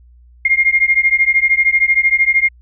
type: beating tone pair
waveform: sine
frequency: 2120 / 2133 Hz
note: C7 / C7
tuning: +22 / +33 cents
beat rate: 13 Hz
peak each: -13 dBFS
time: 0.45-2.49 s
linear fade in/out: 5 ms
effects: added 60 Hz sine -42 dBFS peak until 2.61 s